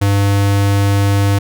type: tone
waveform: square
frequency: 100 Hz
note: G2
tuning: 35 cents sharp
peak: -11 dBFS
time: 0.01-1.39 s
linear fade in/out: 10 ms
effects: none